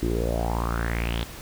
sawtooth tone with low-pass filter sweep, 57.5 Hz, A#1, 23 cents flat, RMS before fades -26 dBFS, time 0.02-1.24 s, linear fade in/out 10 ms, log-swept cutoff 320 to 3700 Hz, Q 5.7, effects pink hiss -41 dBFS RMS until 1.41 s

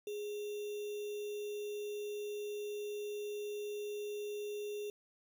sine tone with sample-and-hold, 415.3 Hz, G#4, in tune, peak -38 dBFS, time 0.07-4.9 s, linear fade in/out 2 ms, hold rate 3150 Hz, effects none

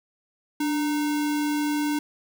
sine tone with sample-and-hold, 294.7 Hz, D4, 6 cents sharp, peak -22 dBFS, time 0.6-1.99 s, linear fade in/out 5 ms, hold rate 1225 Hz, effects none

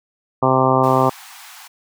harmonic tone, 130.81 Hz, C3, in tune, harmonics 1 / 2 / 3 / 4 / 5 / 6 / 7 / 8 / 9, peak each -21 / -21 / -21 / -21 / -21 / -21 / -21 / -21 / -21 dBFS, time 0.42-1.1 s, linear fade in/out 10 ms
pink high-pass noise, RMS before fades -40 dBFS, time 0.83-1.68 s, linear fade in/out 10 ms, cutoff 730 Hz, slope 96 dB/octave
effects none

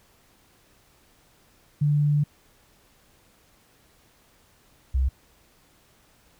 sine tone pair in turn, 147 / 65.48 Hz, D3 / C2, +2 / +2 cents, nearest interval octave + major second, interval 1400 cents, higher first, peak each -18 / -19 dBFS, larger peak first, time 1.81-2.24 / 4.94-5.09 s, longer first, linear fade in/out 10 ms, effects pink hiss -60 dBFS RMS until 6.39 s

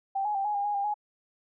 sine tone with pitch steps, 782 / 838 / 785 / 836 / 806 / 827 / 800 / 836 Hz, G5 / G#5 / G5 / G#5 / G5 / G#5 / G5 / G#5, -4 / +15 / +2 / +11 / +48 / -8 / +35 / +11 cents, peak -26 dBFS, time 0.15-0.942 s, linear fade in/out 10 ms, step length 99 ms, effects none

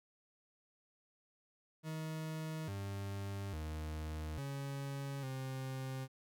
40% pulse tone with pitch steps, 157.8 / 99.2 / 77.6 / 138.9 / 132 Hz, D#3 / G2 / D#2 / C#3 / C3, +25 / +21 / -4 / +4 / +16 cents, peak -39 dBFS, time 1.83-6.08 s, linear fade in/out 50 ms, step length 850 ms, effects none

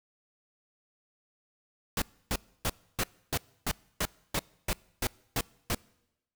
pink noise bursts, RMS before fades -29 dBFS, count 12, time 1.97-5.748 s, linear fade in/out 2 ms, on 49 ms, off 290 ms, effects noise-tail reverb RT60 0.9 s tail -25 dB re dry

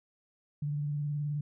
sine tone with vibrato, 146.83 Hz, D3, in tune, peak -30 dBFS, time 0.62-1.41 s, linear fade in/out 5 ms, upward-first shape sine, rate 19 Hz, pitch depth 43 cents each way, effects none

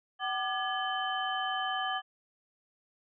sine tone cluster, 758 / 1193 / 1694 / 3061 Hz, F#5 / D6 / G#6 / G7, +42 / +27 / +34 / -42 cents, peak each -34 / -36 / -36 / -37 dBFS, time 0.19-2.02 s, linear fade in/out 50 ms, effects none

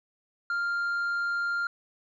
sine tone with tanh clipping, 1396.9 Hz, F6, in tune, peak -27 dBFS, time 0.5-1.67 s, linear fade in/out 2 ms, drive 3 dB, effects none

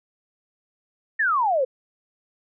sine exponential sweep, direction down, 1864.7 to 493.9 Hz, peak -18 dBFS, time 1.19-1.65 s, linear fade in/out 10 ms, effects none

